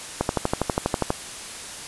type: click train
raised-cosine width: 1 ms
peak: -6 dBFS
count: 12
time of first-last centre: 0.21-1.104 s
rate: 12.3 Hz
effects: white hiss -36 dBFS RMS until 1.87 s + resampled to 24000 Hz